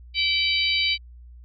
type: harmonic tone with a mistuned harmonic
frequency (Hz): 772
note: G5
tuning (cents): -27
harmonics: 3 / 4 / 5 / 6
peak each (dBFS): -24 / -25 / -26 / -27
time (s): 0.14-0.98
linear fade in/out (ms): 50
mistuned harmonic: 4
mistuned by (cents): -27
effects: added 60 Hz sine -42 dBFS peak until 1.44 s